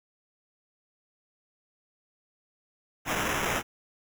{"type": "noise with sample-and-hold", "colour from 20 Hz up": "white", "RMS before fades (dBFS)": -29, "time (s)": [3.05, 3.63], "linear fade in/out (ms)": 50, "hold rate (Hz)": 4410, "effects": []}